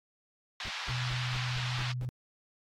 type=band-pass noise; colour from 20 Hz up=white; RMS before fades=-39 dBFS; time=0.6-1.92 s; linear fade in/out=2 ms; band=810 to 4300 Hz; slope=24 dB/octave
type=noise bursts; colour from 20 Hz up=brown; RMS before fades=-42 dBFS; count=7; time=0.65-2.049 s; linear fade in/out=0 ms; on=37 ms; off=190 ms
type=tone; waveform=sine; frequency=124.7 Hz; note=B2; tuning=17 cents sharp; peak=-32 dBFS; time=0.89-2.09 s; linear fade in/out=0 ms
effects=AAC 48 kbps